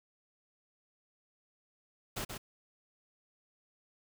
pink noise with echo, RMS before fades -38 dBFS, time 2.16-2.25 s, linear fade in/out 10 ms, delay 130 ms, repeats 1, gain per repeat -5 dB, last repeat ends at 2.38 s, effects none

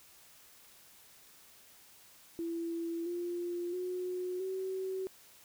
sine tone with pitch steps, 335.1 / 348.9 / 363.3 / 378.3 Hz, E4 / F4 / F#4 / F#4, +29 / -2 / -32 / +38 cents, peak -34 dBFS, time 2.39-5.07 s, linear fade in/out 0 ms, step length 670 ms, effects white hiss -59 dBFS RMS until 5.44 s

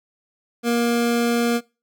25% pulse tone, 236.1 Hz, A#3, 22 cents sharp, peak -14 dBFS, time 0.63-1.61 s, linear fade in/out 50 ms, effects noise-tail reverb RT60 0.3 s tail -24 dB re dry

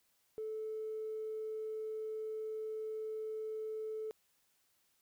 triangle tone with tanh clipping, 436 Hz, A4, 16 cents flat, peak -38 dBFS, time 0.38-4.11 s, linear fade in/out 0 ms, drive 4 dB, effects white hiss -75 dBFS RMS until 5.01 s

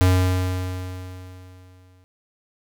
square tone with exponential decay, 91.9 Hz, F#2, 11 cents flat, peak -13 dBFS, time 0.01-2.04 s, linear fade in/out 0 ms, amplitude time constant 440 ms, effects none

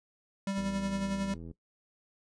square tone with tremolo, 196 Hz, G3, in tune, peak -30 dBFS, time 0.47-1.34 s, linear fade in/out 2 ms, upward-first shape sine, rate 11 Hz, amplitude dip 45%
click train, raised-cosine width 3 ms, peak -33 dBFS, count 78, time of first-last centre 0.58-1.512 s, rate 82.6 Hz
effects noise-tail reverb RT60 0.1 s tail -17 dB re dry + resampled to 22050 Hz

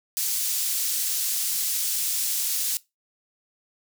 pink high-pass noise, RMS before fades -26 dBFS, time 0.17-2.77 s, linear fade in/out 0 ms, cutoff 6100 Hz, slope 12 dB/octave, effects noise-tail reverb RT60 0.2 s tail -20 dB re dry

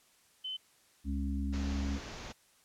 sine tone, 3049 Hz, G7, 49 cents flat, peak -36 dBFS, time 0.44-0.57 s, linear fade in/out 10 ms
harmonic tone, 69.3 Hz, C#2, in tune, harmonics 1 / 3 / 4, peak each -33 / -38 / -39 dBFS, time 1.04-2 s, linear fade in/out 50 ms
pink low-pass noise, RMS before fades -45 dBFS, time 1.52-2.33 s, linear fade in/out 20 ms, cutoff 7000 Hz, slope 96 dB/octave
effects white hiss -66 dBFS RMS until 2.64 s + low-pass 11000 Hz 12 dB/octave

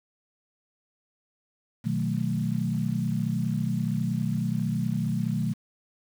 sine chord, B dominant seventh, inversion none, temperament equal, 123.47 / 155.56 / 185 / 220 Hz, B2 / D#3 / F#3 / A3, 0 / 0 / 0 / 0 cents, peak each -30 dBFS, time 1.84-5.54 s, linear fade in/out 20 ms, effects 8-bit

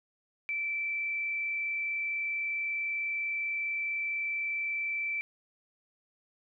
sine tone with frequency modulation, 2328 Hz, D7, 16 cents flat, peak -30 dBFS, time 0.49-5.21 s, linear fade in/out 0 ms, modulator 35.5 Hz, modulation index 0.56, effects none

